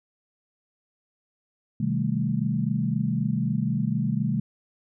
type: chord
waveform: sine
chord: A half-diminished seventh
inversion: first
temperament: equal with one note detuned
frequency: 128.19 / 155.56 / 196 / 220 Hz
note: C3 / Eb3 / G3 / A3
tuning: -35 / 0 / 0 / 0 cents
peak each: -28 dBFS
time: 1.8-4.4 s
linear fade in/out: 5 ms
effects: none